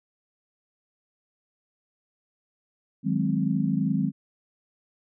sine chord, Ab dominant seventh, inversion second, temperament equal, 155.56 / 185 / 207.7 / 261.6 Hz, Eb3 / Gb3 / Ab3 / C4, 0 / 0 / 0 / 0 cents, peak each -28 / -27 / -27 / -28 dBFS, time 3.03-4.12 s, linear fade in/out 50 ms, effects none

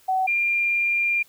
sine tone pair in turn, 754 / 2394 Hz, F#5 / D7, +32 / +33 cents, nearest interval octave + minor sixth, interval 2001 cents, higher second, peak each -19 dBFS, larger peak neither, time 0.08-0.27 / 0.27-1.23 s, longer second, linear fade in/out 10 ms, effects white hiss -56 dBFS RMS until 1.28 s

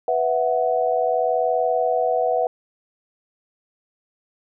sine chord, B suspended fourth, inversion none, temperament equal, 493.9 / 659.3 / 740 Hz, B4 / E5 / F#5, 0 / 0 / 0 cents, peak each -22 dBFS, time 0.08-2.47 s, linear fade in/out 2 ms, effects none

